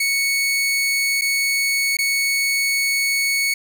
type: tone with dropouts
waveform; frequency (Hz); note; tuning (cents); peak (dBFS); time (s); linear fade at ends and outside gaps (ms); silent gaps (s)
sawtooth; 2217; C#7; 0; -14; 0-3.54; 5; 1.212-1.218 / 1.97-1.987
effects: none

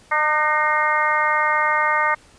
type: harmonic tone with a mistuned harmonic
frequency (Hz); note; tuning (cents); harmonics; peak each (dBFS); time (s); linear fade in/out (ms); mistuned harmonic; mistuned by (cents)
303.5; D#4; -43; 2 / 3 / 4 / 5 / 6 / 7; -27 / -22 / -21 / -26 / -23 / -24; 0.11-2.15; 10; 6; +34
effects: pink hiss -51 dBFS RMS until 2.38 s + resampled to 22050 Hz

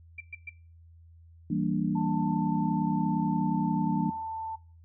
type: tone bursts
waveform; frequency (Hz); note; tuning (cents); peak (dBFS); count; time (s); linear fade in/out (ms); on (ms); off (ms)
sine; 2349; D7; 0; -36; 3; 0.18-0.495; 5; 25; 120
type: chord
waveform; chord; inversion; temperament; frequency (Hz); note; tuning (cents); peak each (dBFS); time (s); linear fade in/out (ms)
sine; E half-diminished seventh; none; equal; 164.81 / 196 / 233.1 / 293.7; E3 / G3 / Bb3 / D4; 0 / 0 / 0 / 0; -31; 1.5-4.1; 5
type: tone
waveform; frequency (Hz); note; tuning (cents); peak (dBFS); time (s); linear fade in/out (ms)
sine; 889; A5; +18; -33; 1.95-4.56; 10
effects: noise-tail reverb RT60 0.4 s tail -19 dB re dry + added 83 Hz sine -51 dBFS peak until 4.84 s

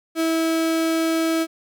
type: tone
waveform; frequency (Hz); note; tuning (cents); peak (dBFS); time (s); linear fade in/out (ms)
35% pulse; 325.4; E4; -22; -17; 0.15-1.47; 50
effects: none

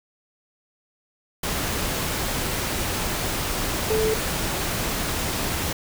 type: tone in noise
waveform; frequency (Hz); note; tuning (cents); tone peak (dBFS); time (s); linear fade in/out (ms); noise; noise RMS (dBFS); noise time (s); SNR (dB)
sine; 436.9; A4; -12; -20; 3.9-4.14; 5; pink; -26; 1.43-5.73; +3
effects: none

